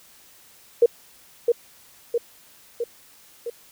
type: tone with echo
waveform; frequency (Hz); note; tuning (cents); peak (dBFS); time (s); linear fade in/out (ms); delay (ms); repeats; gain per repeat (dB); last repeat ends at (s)
sine; 472; A#4; +22; -10; 0.82-0.86; 5; 660; 4; -4; 3.5
effects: white hiss -52 dBFS RMS until 3.71 s